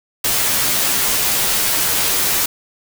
white noise with comb filter, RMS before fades -17 dBFS, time 0.24-2.46 s, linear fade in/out 5 ms, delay 12 ms, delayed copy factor -0.85, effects none

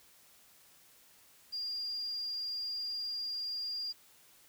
sine tone, 4807 Hz, D8, 39 cents sharp, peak -35 dBFS, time 1.52-3.93 s, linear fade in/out 20 ms, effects white hiss -62 dBFS RMS until 4.48 s

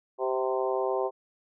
harmonic tone with a mistuned harmonic, 130 Hz, C3, 11 cents flat, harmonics 3 / 4 / 5 / 6 / 7 / 8, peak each -29 / -31 / -33 / -35 / -36 / -37 dBFS, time 0.18-1.11 s, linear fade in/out 50 ms, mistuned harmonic 6, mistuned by -16 cents, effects none

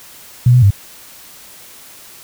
sine tone with pitch steps, 122.9 / 124.9 / 100 Hz, B2 / B2 / G2, -8 / +20 / +35 cents, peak -5 dBFS, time 0.46-0.706 s, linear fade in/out 5 ms, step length 82 ms, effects white hiss -39 dBFS RMS until 2.23 s

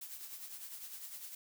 blue noise with tremolo, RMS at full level -45 dBFS, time 0.01-1.35 s, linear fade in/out 5 ms, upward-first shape triangle, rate 9.9 Hz, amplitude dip 60%, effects none

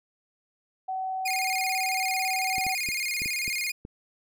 sine tone, 756 Hz, F#5, 37 cents sharp, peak -28 dBFS, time 0.88-2.75 s, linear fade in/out 10 ms
sawtooth tone with vibrato, 2286 Hz, D7, 47 cents flat, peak -24 dBFS, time 1.25-3.72 s, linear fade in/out 10 ms, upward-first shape square, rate 18 Hz, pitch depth 120 cents each way
clicks, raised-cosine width 3 ms, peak -26 dBFS, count 7, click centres 2.582 / 2.666 / 2.888 / 3.219 / 3.259 / 3.479 / 3.851 s
effects none

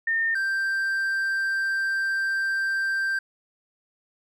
sine / triangle tone pair in turn, 1818 / 1573.1 Hz, A#6 / G6, -44 / +6 cents, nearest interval minor third, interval 250 cents, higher first, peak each -21 dBFS, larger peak neither, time 0.07-0.35 / 0.35-3.19 s, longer second, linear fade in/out 5 ms, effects none

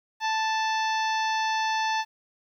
harmonic tone with a mistuned harmonic, 880 Hz, A5, in tune, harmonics 1 / 2 / 3 / 4 / 5 / 6 / 7, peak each -25 / -31 / -35 / -37 / -39 / -41 / -42 dBFS, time 0.2-2.05 s, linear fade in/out 50 ms, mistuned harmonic 7, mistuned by -39 cents, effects 10-bit

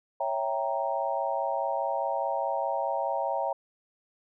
sine chord, C# diminished seventh, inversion none, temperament equal, 554.4 / 659.3 / 784 / 932.3 Hz, C#5 / E5 / G5 / Bb5, 0 / 0 / 0 / 0 cents, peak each -32 dBFS, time 0.2-3.53 s, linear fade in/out 5 ms, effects none

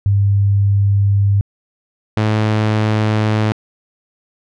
sine / sawtooth tone pair in turn, 100 / 107.92 Hz, G2 / A2, +35 / -33 cents, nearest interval minor second, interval 132 cents, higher second, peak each -10 / -9 dBFS, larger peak second, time 0.06-1.41 / 2.17-3.52 s, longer neither, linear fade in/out 0 ms, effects low-pass 4000 Hz 12 dB/octave

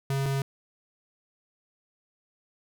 square tone pair in turn, 136.8 / 136.8 Hz, C#3 / C#3, -23 / -23 cents, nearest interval unison, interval 0 cents, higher neither, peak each -26 dBFS, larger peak neither, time 0.1-0.26 / 0.26-0.42 s, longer neither, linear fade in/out 2 ms, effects none

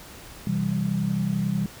sine chord, C major, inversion none, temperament equal with one note detuned, 128.86 / 164.81 / 196 Hz, C3 / E3 / G3, -26 / 0 / 0 cents, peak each -29 / -27 / -25 dBFS, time 0.47-1.66 s, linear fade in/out 2 ms, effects pink hiss -44 dBFS RMS until 1.8 s

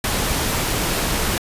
pink noise, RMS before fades -21 dBFS, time 0.04-1.38 s, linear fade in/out 2 ms, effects resampled to 32000 Hz

